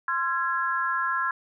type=chord; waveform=sine; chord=F minor; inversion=second; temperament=equal with one note detuned; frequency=1046.5 / 1361.1 / 1661.2 Hz; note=C6 / F6 / Ab6; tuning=0 / -45 / 0 cents; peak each=-28 dBFS; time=0.08-1.31 s; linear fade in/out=2 ms; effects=none